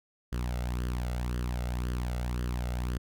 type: tone with flanger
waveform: sawtooth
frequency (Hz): 61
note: B1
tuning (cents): -21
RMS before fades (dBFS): -32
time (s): 0.32-2.98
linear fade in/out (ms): 10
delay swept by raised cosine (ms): 0.63 to 1.48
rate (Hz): 1.9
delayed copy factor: +0.6
effects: none